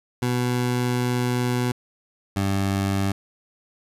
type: tone pair in turn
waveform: 20% pulse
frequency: 123.47 / 98 Hz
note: B2 / G2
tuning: 0 / 0 cents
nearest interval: major third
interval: 400 cents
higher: first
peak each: -16 dBFS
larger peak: neither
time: 0.22-1.72 / 2.36-3.12 s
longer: first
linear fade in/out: 5 ms
effects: resampled to 32000 Hz